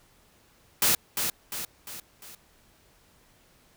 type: noise with echo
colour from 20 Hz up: white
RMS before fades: -22 dBFS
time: 0.82-0.95 s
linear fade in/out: 2 ms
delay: 350 ms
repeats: 4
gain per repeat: -6 dB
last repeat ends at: 2.35 s
effects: pink hiss -61 dBFS RMS until 3.76 s